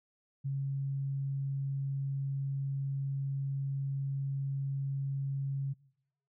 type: tone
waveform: sine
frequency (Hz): 137.4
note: C#3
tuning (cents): -15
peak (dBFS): -31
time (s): 0.44-5.74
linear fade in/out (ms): 20
effects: noise-tail reverb RT60 0.8 s tail -23 dB re dry